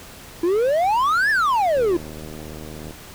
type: exponential two-way sweep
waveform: triangle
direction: up then down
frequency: 328.6 to 1800 to 328.6 Hz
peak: -14 dBFS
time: 0.43-1.97 s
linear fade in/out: 5 ms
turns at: 1.3 s
type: click train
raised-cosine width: 2 ms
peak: -23 dBFS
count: 89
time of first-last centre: 1.77-2.908 s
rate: 77.3 Hz
effects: pink hiss -41 dBFS RMS until 3.14 s